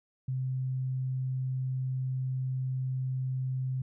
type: tone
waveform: sine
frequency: 130 Hz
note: C3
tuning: 11 cents flat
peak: -29 dBFS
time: 0.28-3.82 s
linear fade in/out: 5 ms
effects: none